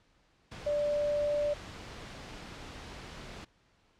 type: tone in noise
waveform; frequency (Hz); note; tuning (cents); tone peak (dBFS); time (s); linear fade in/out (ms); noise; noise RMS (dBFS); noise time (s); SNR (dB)
sine; 587.3; D5; 0; -27; 0.66-1.54; 10; pink; -45; 0.51-3.45; +15
effects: pink hiss -68 dBFS RMS until 3.99 s + low-pass 5000 Hz 12 dB/octave